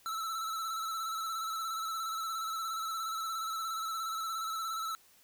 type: tone with vibrato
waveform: square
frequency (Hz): 1318.5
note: E6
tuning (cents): 0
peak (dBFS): -35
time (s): 0.06-4.95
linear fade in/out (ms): 0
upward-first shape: square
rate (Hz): 17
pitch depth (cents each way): 32
effects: white hiss -63 dBFS RMS until 5.23 s